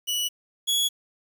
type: tone pair in turn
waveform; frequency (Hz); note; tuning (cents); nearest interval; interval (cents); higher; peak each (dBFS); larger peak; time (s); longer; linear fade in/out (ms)
sawtooth; 2945 / 3361; F#7 / G#7; -9 / +20; major second; 229; second; -21 / -18; second; 0.07-0.29 / 0.67-0.89; neither; 20
effects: 8-bit